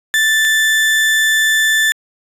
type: tone pair in turn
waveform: 35% pulse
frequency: 1761 / 1761 Hz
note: A6 / A6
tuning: +1 / +1 cents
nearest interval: unison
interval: 0 cents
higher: neither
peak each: -9 dBFS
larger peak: neither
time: 0.14-0.45 / 0.45-1.92 s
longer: second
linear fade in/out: 0 ms
effects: resampled to 32000 Hz